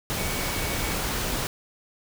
sine tone in noise, 2248 Hz, C#7, 24 cents sharp, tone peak -37 dBFS, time 0.18-0.94 s, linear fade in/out 0 ms, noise pink, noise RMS -28 dBFS, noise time 0.1-1.47 s, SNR -12 dB, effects none

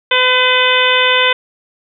harmonic tone, 506 Hz, B4, 42 cents sharp, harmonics 1 / 2 / 3 / 4 / 5 / 6 / 7, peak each -17 / -17 / -17 / -17 / -17 / -17 / -17 dBFS, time 0.11-1.33 s, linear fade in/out 5 ms, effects none

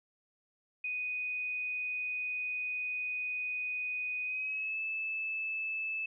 sine tone with pitch glide, 2489 to 2620 Hz, D#7 to E7, 0 to -11 cents, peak -33 dBFS, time 0.84-6.06 s, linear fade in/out 5 ms, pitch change +89 cents, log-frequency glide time 4.24-4.8 s, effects none

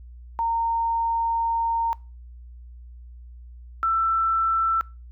sine tone pair in turn, 920 / 1333.1 Hz, A#5 / E6, -23 / +19 cents, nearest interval tritone, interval 642 cents, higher second, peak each -21 / -19 dBFS, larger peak second, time 0.39-1.93 / 3.83-4.81 s, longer first, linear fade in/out 0 ms, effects noise-tail reverb RT60 0.3 s tail -23 dB re dry + added 60 Hz sine -40 dBFS peak until 5.11 s

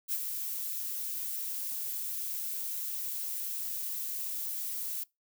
violet noise with ADSR envelope, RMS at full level -30 dBFS, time 0.08-5.04 s, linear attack 44 ms, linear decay 49 ms, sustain -6 dB, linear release 10 ms, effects noise-tail reverb RT60 0.2 s tail -23 dB re dry

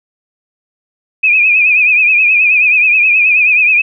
sine tone with vibrato, 2489 Hz, D#7, in tune, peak -6 dBFS, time 1.23-3.82 s, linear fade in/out 10 ms, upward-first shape triangle, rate 9.4 Hz, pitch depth 91 cents each way, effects none

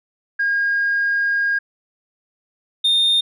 sine tone pair in turn, 1625 / 3648 Hz, G#6 / A#7, -38 / -38 cents, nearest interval octave + major second, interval 1400 cents, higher second, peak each -15 / -11 dBFS, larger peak second, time 0.39-1.59 / 2.84-3.21 s, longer first, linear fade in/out 10 ms, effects tanh soft clip ceiling -12 dBFS

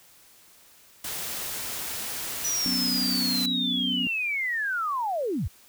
white noise, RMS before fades -33 dBFS, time 1.04-3.46 s, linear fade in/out 5 ms
sine linear sweep, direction down, 5920 to 49 Hz, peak -25 dBFS, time 2.44-5.48 s, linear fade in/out 10 ms
sine chord, F# suspended fourth, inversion none, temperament equal, 185 / 246.9 / 277.2 Hz, F#3 / B3 / C#4, 0 / 0 / 0 cents, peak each -33 / -30 / -34 dBFS, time 2.66-4.07 s, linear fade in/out 0 ms
effects white hiss -55 dBFS RMS until 5.68 s

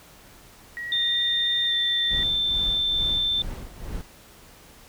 sine tone with vibrato, 1900 Hz, A#6, 33 cents sharp, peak -30 dBFS, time 0.77-2.23 s, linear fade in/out 0 ms, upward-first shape sine, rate 2.9 Hz, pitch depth 11 cents each way
sine tone with pitch glide, 3616 to 3554 Hz, A7 to A7, +47 to +17 cents, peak -21 dBFS, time 0.92-3.42 s, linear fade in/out 2 ms, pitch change -30 cents, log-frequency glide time 1.67-1.73 s
brown noise with tremolo, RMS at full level -31 dBFS, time 2.1-4.02 s, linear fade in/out 10 ms, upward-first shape triangle, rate 2.3 Hz, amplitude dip 80%
effects pink hiss -50 dBFS RMS until 4.88 s

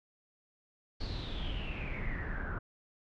brown noise with low-pass filter sweep, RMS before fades -37 dBFS, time 1-2.59 s, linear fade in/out 10 ms, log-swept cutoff 4500 to 1400 Hz, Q 9.6, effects none

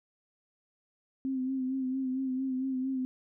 sine tone with vibrato, 261.6 Hz, C4, in tune, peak -29 dBFS, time 1.25-3.05 s, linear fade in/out 0 ms, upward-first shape sine, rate 4.4 Hz, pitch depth 39 cents each way, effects none

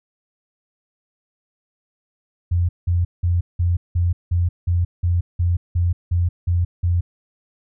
sine tone bursts, 87.31 Hz, F2, in tune, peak -15 dBFS, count 13, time 2.51-7.01 s, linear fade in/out 10 ms, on 180 ms, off 180 ms, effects none

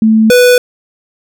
sine / square tone pair in turn, 220 / 493.9 Hz, A3 / B4, 0 / 0 cents, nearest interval octave + major second, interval 1400 cents, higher second, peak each -4 dBFS, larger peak neither, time 0.02-0.3 / 0.3-0.58 s, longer neither, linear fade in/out 2 ms, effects none

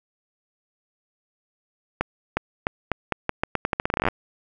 accelerating click train, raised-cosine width 0.5 ms, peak -6 dBFS, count 22, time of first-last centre 2.01-4.085 s, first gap 360 ms, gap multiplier 0.83, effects none

